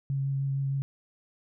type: tone with vibrato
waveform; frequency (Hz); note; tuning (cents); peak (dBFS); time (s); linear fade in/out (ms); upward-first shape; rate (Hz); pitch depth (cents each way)
sine; 137.1; C#3; -19; -26; 0.1-0.82; 0; triangle; 6.5; 14
effects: none